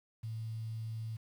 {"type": "tone with quantisation", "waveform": "sine", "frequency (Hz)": 111.7, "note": "A2", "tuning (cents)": 27, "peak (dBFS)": -37, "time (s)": [0.23, 1.17], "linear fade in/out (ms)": 10, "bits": 10, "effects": []}